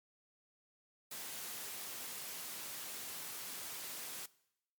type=high-pass noise; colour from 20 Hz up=white; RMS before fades=-45 dBFS; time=1.11-4.26 s; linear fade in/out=5 ms; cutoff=130 Hz; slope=12 dB/octave; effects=noise-tail reverb RT60 0.8 s tail -21 dB re dry + MP3 96 kbps